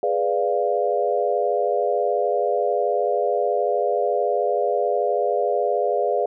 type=chord; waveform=sine; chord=G# diminished seventh; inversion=none; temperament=equal; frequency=415.3 / 493.9 / 587.3 / 698.5 Hz; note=G#4 / B4 / D5 / F5; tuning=0 / 0 / 0 / 0 cents; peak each=-24 dBFS; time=0.03-6.26 s; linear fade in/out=2 ms; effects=none